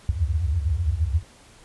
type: tone cluster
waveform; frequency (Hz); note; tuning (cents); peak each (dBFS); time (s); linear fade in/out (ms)
sine; 65.4 / 70.3 / 77.8 / 84.3 / 92.7; C2 / C#2 / D#2 / E2 / F#2; 0 / +25 / 0 / +39 / +4; -34 / -25 / -28 / -25 / -28; 0.09-1.23; 0
effects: pink hiss -51 dBFS RMS until 1.64 s + resampled to 24000 Hz